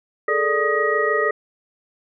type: tone cluster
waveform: sine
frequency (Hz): 421.3 / 447.6 / 588 / 1245 / 1901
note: G#4 / A4 / D5 / D#6 / A#6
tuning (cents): +25 / +30 / +2 / +1 / +33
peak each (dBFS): -23 / -24 / -25 / -23 / -22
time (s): 0.28-1.31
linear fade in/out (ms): 5
effects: none